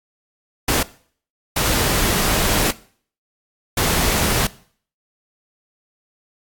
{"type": "noise bursts at uneven times", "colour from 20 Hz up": "pink", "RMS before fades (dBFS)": -18, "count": 3, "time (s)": [[0.68, 0.83], [1.56, 2.71], [3.77, 4.47]], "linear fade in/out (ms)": 5, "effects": ["noise-tail reverb RT60 0.5 s tail -19 dB re dry", "AAC 64 kbps"]}